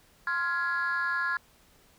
sine chord, F minor, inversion second, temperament just, 1047.7 / 1396.9 / 1676.3 Hz, C6 / F6 / Ab6, +2 / 0 / +16 cents, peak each -32 / -29 / -28 dBFS, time 0.27-1.37 s, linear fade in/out 2 ms, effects tanh soft clip ceiling -22 dBFS + pink hiss -61 dBFS RMS until 1.98 s

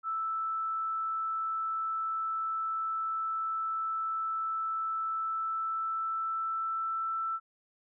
sine tone with pitch glide, 1318.5 to 1329.2 Hz, E6 to E6, 0 to +14 cents, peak -30 dBFS, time 0.03-7.4 s, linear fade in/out 50 ms, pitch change +14 cents, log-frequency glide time 5.15-7.16 s, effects none

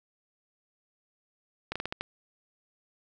slowing click train, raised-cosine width 0.3 ms, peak -16 dBFS, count 6, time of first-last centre 1.72-2.01 s, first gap 36 ms, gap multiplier 1.24, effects none

